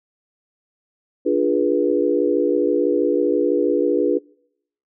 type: chord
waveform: sine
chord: D diminished seventh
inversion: none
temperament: equal with one note detuned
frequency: 293.7 / 349.2 / 415.3 / 487.6 Hz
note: D4 / F4 / Ab4 / Cb5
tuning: 0 / 0 / 0 / -22 cents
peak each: -21 dBFS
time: 1.25-4.19 s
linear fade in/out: 20 ms
effects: noise-tail reverb RT60 0.7 s tail -25 dB re dry